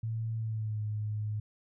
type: tone with pitch glide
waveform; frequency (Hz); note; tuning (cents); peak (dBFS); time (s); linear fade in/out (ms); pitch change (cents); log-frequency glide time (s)
sine; 112.4 to 106.21; A2 to G#2; +37 to +39; -31; 0.03-1.4; 5; -98; 0.37-0.81
effects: none